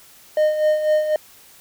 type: tone with tremolo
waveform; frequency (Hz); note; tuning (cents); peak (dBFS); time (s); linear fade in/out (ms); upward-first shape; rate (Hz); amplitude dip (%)
triangle; 613; D#5; -26; -11; 0.37-1.16; 2; sine; 4; 60
effects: white hiss -48 dBFS RMS until 1.6 s